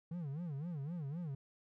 triangle tone with vibrato, 155.56 Hz, D#3, in tune, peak -37 dBFS, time 0.11-1.35 s, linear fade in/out 5 ms, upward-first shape sine, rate 3.9 Hz, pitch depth 240 cents each way, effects none

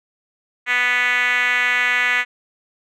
5% pulse tone with band-pass filter, 246.9 Hz, B3, in tune, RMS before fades -18 dBFS, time 0.66-2.25 s, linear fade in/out 50 ms, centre 2000 Hz, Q 3.3, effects none

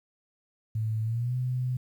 sine tone with pitch glide, 110 to 126.36 Hz, A2 to B2, 0 to +40 cents, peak -26 dBFS, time 0.75-1.77 s, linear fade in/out 5 ms, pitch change +240 cents, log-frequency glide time 1.03-1.35 s, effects 10-bit

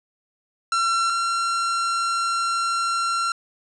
45% pulse tone pair in turn, 1357 / 1366.4 Hz, E6 / F6, +50 / -38 cents, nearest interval unison, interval 12 cents, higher second, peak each -19 / -21 dBFS, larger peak first, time 0.72-1.1 / 1.1-3.32 s, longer second, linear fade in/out 2 ms, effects resampled to 22050 Hz + 10-bit

